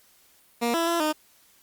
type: tone with pitch steps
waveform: 15% pulse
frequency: 236.1 / 333.7 / 338.9 / 307.1 Hz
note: A#3 / E4 / E4 / D#4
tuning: +22 / +21 / +48 / -23 cents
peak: -16 dBFS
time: 0.61-1.13 s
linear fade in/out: 20 ms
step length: 130 ms
effects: white hiss -59 dBFS RMS until 1.62 s + Opus 48 kbps